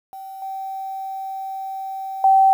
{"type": "tone with level steps", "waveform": "sine", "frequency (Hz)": 772, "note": "G5", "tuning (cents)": -27, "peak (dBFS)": [-32, -26, -10], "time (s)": [0.13, 2.53], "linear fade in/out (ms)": 0, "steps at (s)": [0.42, 2.24], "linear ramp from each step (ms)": 2, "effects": ["8-bit"]}